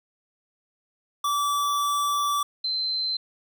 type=tone pair in turn; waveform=square / sine; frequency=1157 / 4090 Hz; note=D6 / C8; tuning=-26 / -40 cents; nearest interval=octave + minor seventh; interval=2186 cents; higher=second; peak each=-23 / -24 dBFS; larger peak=first; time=1.24-2.43 / 2.64-3.17 s; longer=first; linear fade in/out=5 ms; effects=none